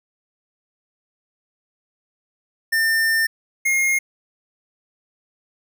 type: tone pair in turn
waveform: square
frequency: 1800 / 2141 Hz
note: A6 / C7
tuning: +39 / +39 cents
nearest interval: minor third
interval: 300 cents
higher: second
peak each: -17 dBFS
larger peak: neither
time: 2.72-3.27 / 3.65-3.99 s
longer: first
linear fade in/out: 10 ms
effects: none